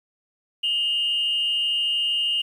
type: tone pair together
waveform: sine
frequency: 2843 / 3076 Hz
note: F7 / G7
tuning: +30 / -33 cents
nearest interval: minor second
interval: 137 cents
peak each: -20 / -28 dBFS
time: 0.63-2.42 s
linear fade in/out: 10 ms
effects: tanh soft clip ceiling -15 dBFS + 9-bit